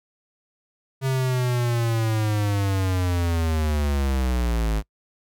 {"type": "linear sweep", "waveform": "square", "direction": "down", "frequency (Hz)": [134.3, 51.5], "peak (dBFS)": -21, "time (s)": [1.01, 4.83], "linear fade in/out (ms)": 50, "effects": ["noise-tail reverb RT60 0.1 s tail -25 dB re dry"]}